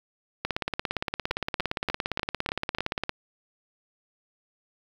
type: two click trains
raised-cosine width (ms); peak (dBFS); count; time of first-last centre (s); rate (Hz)
0.3; -12 / -11; 6 / 47; 1.31-2.785 / 0.45-3.094; 3.39 / 17.4
effects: 7-bit